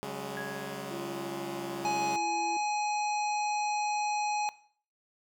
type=chord; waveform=10% pulse; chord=C# suspended fourth; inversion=none; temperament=equal with one note detuned; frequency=138.59 / 189.1 / 207.7 Hz; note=C#3 / F#3 / G#3; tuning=0 / +38 / 0 cents; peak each=-33 dBFS; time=0.03-2.16 s; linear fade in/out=0 ms
type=tone with exponential decay; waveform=sine; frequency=1662 Hz; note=G#6; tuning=1 cent sharp; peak=-36 dBFS; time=0.37-1.52 s; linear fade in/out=0 ms; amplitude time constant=250 ms
type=tone with pitch glide; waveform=triangle; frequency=344.3 to 337 Hz; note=F4 to E4; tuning=-25 to +38 cents; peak=-36 dBFS; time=0.91-2.57 s; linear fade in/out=2 ms; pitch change=-37 cents; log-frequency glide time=1.79-2.13 s
type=harmonic tone; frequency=837 Hz; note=G#5; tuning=13 cents sharp; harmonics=1 / 3 / 5 / 7 / 9; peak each=-28 / -38 / -42 / -45 / -47 dBFS; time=1.85-4.49 s; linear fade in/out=0 ms
effects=noise-tail reverb RT60 0.5 s tail -18 dB re dry

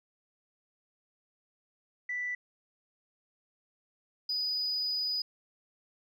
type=tone pair in turn; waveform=sine; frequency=1975.5 / 4962 Hz; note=B6 / D#8; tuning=0 / -6 cents; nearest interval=octave + major third; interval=1594 cents; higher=second; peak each=-31 / -28 dBFS; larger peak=second; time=2.09-2.35 / 4.29-5.22 s; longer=second; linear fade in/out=5 ms; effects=tanh soft clip ceiling -26 dBFS

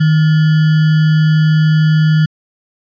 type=tone with sample-and-hold; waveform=sine; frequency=155.56 Hz; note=D#3; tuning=in tune; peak=-7 dBFS; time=0-2.26 s; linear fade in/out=10 ms; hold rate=1575 Hz; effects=resampled to 11025 Hz

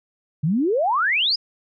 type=exponential sweep; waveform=sine; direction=up; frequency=140 to 5190 Hz; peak=-17 dBFS; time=0.43-1.36 s; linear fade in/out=10 ms; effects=none

